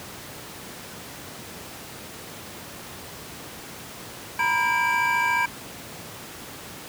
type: tone cluster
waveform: triangle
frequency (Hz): 938 / 992 / 1608 / 2327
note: A#5 / B5 / G6 / D7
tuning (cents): +11 / +7 / +44 / -17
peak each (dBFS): -24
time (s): 4.39-5.46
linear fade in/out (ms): 5
effects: pink hiss -39 dBFS RMS until 6.88 s + high-pass 100 Hz 12 dB/octave